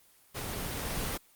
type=noise with level ramp; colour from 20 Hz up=pink; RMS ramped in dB=-37 to -33 dBFS; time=0.34-1.18 s; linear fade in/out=20 ms; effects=white hiss -62 dBFS RMS until 1.35 s + Opus 24 kbps